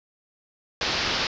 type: low-pass noise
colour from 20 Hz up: white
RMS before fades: -26 dBFS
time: 0.81-1.27 s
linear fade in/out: 2 ms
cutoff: 5300 Hz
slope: 48 dB/octave
effects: resampled to 16000 Hz